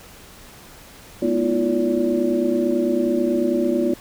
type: tone cluster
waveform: sine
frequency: 212.3 / 245.4 / 320.6 / 349.7 / 574 Hz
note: G#3 / B3 / E4 / F4 / D5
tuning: +38 / -11 / -48 / +2 / -40 cents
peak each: -29 / -22 / -25 / -21 / -25 dBFS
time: 1.22-3.94 s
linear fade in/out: 5 ms
effects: pink hiss -44 dBFS RMS until 4 s